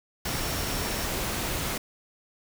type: tone in noise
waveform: sine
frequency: 5490 Hz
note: F8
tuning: 31 cents flat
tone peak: -41 dBFS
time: 0.27-1.06 s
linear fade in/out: 5 ms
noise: pink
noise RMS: -30 dBFS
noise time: 0.25-1.78 s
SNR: -14 dB
effects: none